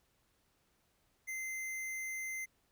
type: tone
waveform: square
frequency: 2075 Hz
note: C7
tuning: 15 cents flat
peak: -39 dBFS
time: 1.27-2.46 s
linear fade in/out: 20 ms
effects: pink hiss -75 dBFS RMS until 2.71 s